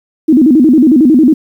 sine tone with vibrato, 279.9 Hz, C#4, 17 cents sharp, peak -3 dBFS, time 0.28-1.34 s, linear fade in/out 10 ms, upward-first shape square, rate 11 Hz, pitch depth 210 cents each way, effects 7-bit

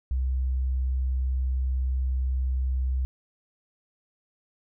sine tone, 64.5 Hz, C2, 24 cents flat, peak -23 dBFS, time 0.11-3.05 s, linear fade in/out 0 ms, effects none

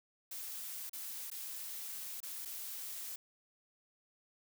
blue noise with dropouts, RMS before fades -44 dBFS, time 0.31-3.16 s, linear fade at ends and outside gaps 5 ms, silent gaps 0.896-0.931 / 1.302-1.314 / 2.204-2.229 / 2.451-2.455 s, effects none

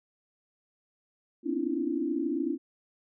sine tone cluster, 246.9 / 260.2 / 280.5 / 309.4 / 339 Hz, B3 / C4 / C#4 / D#4 / E4, 0 / -9 / +21 / -10 / +49 cents, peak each -37 / -38 / -32 / -33 / -32 dBFS, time 1.43-2.58 s, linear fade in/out 50 ms, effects none

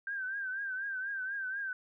sine tone with vibrato, 1568 Hz, G6, in tune, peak -34 dBFS, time 0.07-1.73 s, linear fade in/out 2 ms, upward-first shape triangle, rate 4.1 Hz, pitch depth 89 cents each way, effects none

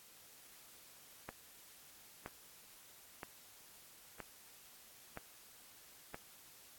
click train, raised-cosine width 0.5 ms, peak -29 dBFS, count 6, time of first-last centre 1.29-6.144 s, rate 1.03 Hz, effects white hiss -60 dBFS RMS until 6.78 s + AAC 64 kbps

